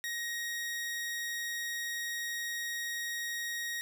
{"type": "tone", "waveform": "sawtooth", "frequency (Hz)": 1881, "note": "A#6", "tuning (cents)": 15, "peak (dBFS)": -31, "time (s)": [0.04, 3.81], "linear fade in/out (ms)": 0, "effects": []}